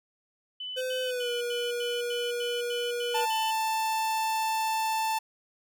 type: tone bursts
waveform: sine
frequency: 3004 Hz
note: F#7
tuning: 26 cents sharp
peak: -34 dBFS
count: 10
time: 0.6-3.51 s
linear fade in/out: 5 ms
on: 210 ms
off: 90 ms
type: tone with pitch glide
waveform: square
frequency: 512 to 480.5 Hz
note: C5 to B4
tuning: -38 to -48 cents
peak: -30 dBFS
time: 0.76-3.26 s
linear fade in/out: 20 ms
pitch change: -110 cents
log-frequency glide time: 1.03-1.3 s
type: tone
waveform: 45% pulse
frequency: 884 Hz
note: A5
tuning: 8 cents sharp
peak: -26 dBFS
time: 3.14-5.19 s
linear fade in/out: 10 ms
effects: none